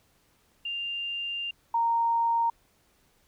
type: tone pair in turn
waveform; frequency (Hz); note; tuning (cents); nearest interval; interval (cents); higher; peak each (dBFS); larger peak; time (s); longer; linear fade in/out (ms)
sine; 2794 / 927; F7 / A#5; 0 / -10; octave + perfect fifth; 1910; first; -30 / -22; second; 0.65-1.51 / 1.74-2.5; first; 5
effects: pink hiss -66 dBFS RMS until 3.27 s